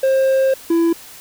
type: tone pair in turn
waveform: triangle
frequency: 532 / 334.4 Hz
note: C5 / E4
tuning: +29 / +25 cents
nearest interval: minor sixth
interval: 804 cents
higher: first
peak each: -10 dBFS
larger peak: neither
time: 0.03-0.54 / 0.7-0.93 s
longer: first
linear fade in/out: 5 ms
effects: white hiss -39 dBFS RMS until 1.2 s